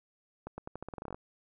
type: accelerating click train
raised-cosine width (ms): 1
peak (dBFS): -26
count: 14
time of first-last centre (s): 0.47-1.145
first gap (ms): 110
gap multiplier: 0.86
effects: none